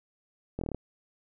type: slowing click train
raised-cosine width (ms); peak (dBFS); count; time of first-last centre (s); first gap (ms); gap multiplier
2; -20; 7; 0.59-0.746; 23; 1.05
effects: none